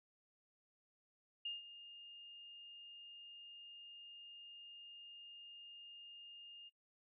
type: tone with ADSR envelope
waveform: sine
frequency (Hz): 2825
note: F7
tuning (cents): +19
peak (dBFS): -39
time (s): 1.45-6.7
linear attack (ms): 6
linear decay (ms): 160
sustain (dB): -14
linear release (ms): 26
effects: noise-tail reverb RT60 0.1 s tail -22 dB re dry